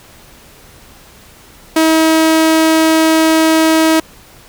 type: tone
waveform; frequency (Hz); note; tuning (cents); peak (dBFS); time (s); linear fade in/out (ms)
sawtooth; 320; D#4; +49; -4; 1.76-4; 5
effects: pink hiss -41 dBFS RMS until 4.48 s